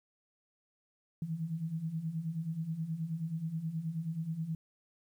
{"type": "beating tone pair", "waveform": "sine", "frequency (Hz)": [155.56, 164.96], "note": ["D#3", "E3"], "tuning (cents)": [0, 2], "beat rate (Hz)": 9.4, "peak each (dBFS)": [-40, -35], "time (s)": [1.22, 4.55], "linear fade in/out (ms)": 2, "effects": ["11-bit"]}